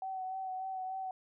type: tone with vibrato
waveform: sine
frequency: 756 Hz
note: F#5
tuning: 37 cents sharp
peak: -36 dBFS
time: 0.02-1.11 s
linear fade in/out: 2 ms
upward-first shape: sine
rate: 3.4 Hz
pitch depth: 22 cents each way
effects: none